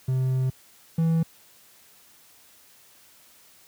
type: tone pair in turn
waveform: triangle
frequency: 130 / 163.79 Hz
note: C3 / E3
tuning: -11 / -11 cents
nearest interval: major third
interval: 400 cents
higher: second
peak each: -19 / -17 dBFS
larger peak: second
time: 0.08-0.5 / 0.98-1.23 s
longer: first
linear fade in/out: 5 ms
effects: white hiss -55 dBFS RMS until 3.67 s + high-pass 60 Hz 12 dB/octave